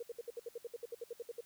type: tone bursts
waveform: sine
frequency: 471 Hz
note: A#4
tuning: 18 cents sharp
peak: -39 dBFS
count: 16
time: 0-1.408 s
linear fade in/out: 5 ms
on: 28 ms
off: 64 ms
effects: white hiss -64 dBFS RMS until 1.45 s